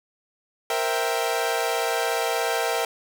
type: chord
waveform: sawtooth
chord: C dominant seventh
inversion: third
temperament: equal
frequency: 466.2 / 523.3 / 659.3 / 784 Hz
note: Bb4 / C5 / E5 / G5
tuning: 0 / 0 / 0 / 0 cents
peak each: -23 / -28 / -24 / -24 dBFS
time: 0.7-2.85 s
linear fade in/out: 2 ms
effects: none